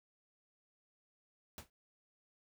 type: noise with exponential decay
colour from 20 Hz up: pink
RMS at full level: -43 dBFS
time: 1.58-1.7 s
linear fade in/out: 1 ms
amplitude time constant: 24 ms
effects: none